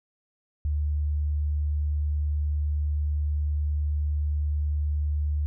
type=tone; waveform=sine; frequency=74.2 Hz; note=D2; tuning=18 cents sharp; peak=-23 dBFS; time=0.65-5.46 s; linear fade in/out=0 ms; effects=none